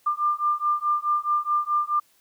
sine beating tone pair, 1193 / 1197.7 Hz, D6 / D6, +27 / +34 cents, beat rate 4.7 Hz, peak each -24 / -24 dBFS, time 0.06-2 s, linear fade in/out 10 ms, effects white hiss -62 dBFS RMS until 2.2 s

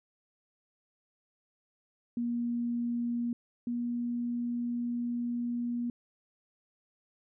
sine tone pair in turn, 237.9 / 239.6 Hz, A#3 / A#3, +35 / +48 cents, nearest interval unison, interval 13 cents, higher second, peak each -29 / -30 dBFS, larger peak first, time 2.17-3.33 / 3.67-5.9 s, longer second, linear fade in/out 2 ms, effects none

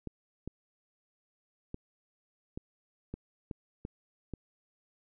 clicks, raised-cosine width 3 ms, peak -25 dBFS, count 8, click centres 0.073 / 0.476 / 1.744 / 2.575 / 3.14 / 3.512 / 3.851 / 4.337 s, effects none

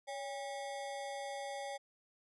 square ring-modulated tone, 686 Hz, F5, 31 cents flat, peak -38 dBFS, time 0.07-1.78 s, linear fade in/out 20 ms, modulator 124 Hz, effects resampled to 24000 Hz

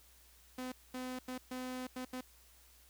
sawtooth tone bursts at uneven times, 254.4 Hz, C4, 48 cents flat, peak -36 dBFS, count 6, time 0.58-0.72 / 0.94-1.19 / 1.28-1.38 / 1.51-1.87 / 1.96-2.05 / 2.13-2.21 s, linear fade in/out 5 ms, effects added 60 Hz sine -65 dBFS peak until 2.89 s + white hiss -64 dBFS RMS until 2.89 s

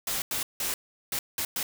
white noise bursts at uneven times, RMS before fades -30 dBFS, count 6, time 0.07-0.22 / 0.31-0.43 / 0.6-0.74 / 1.12-1.19 / 1.38-1.45 / 1.56-1.63 s, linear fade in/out 2 ms, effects none

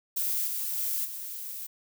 violet noise with level steps, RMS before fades -29 / -32 / -30 / -38 dBFS, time 0.16-1.67 s, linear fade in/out 10 ms, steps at 0.46 / 0.76 / 1.04 s, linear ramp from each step 20 ms, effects none

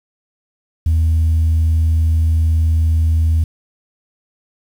sine tone, 80.6 Hz, E2, 38 cents flat, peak -9 dBFS, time 0.86-3.44 s, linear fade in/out 5 ms, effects tanh soft clip ceiling -9 dBFS + 7-bit

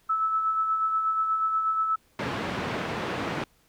sine tone with tremolo, 1307 Hz, E6, 15 cents flat, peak -21 dBFS, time 0.09-1.96 s, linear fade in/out 10 ms, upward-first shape sine, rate 8.3 Hz, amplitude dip 40%
pink band-pass noise, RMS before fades -31 dBFS, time 2.19-3.44 s, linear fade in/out 2 ms, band 140 to 2400 Hz, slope 12 dB/octave
effects pink hiss -64 dBFS RMS until 3.68 s

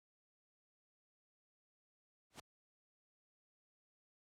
pink noise with exponential growth, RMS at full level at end -45 dBFS, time 2.3-2.4 s, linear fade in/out 5 ms, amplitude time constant 21 ms, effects high-pass 80 Hz 12 dB/octave + low-pass 10000 Hz 12 dB/octave

